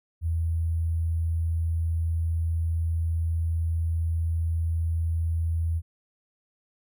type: tone with sample-and-hold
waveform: sine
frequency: 82.41 Hz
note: E2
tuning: in tune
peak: -23 dBFS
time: 0.21-5.82 s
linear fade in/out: 50 ms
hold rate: 11025 Hz
effects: none